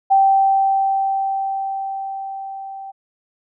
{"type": "tone with level ramp", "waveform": "sine", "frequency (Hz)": 779, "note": "G5", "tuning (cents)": -11, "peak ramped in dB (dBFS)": [-9, -30], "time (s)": [0.1, 2.92], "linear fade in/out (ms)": 20, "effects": []}